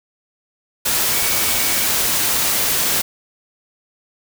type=tone in noise; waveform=sine; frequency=2257 Hz; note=C#7; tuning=31 cents sharp; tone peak=-29 dBFS; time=1.12-1.86 s; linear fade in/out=10 ms; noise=white; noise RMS=-18 dBFS; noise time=0.85-3.02 s; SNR=-14 dB; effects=none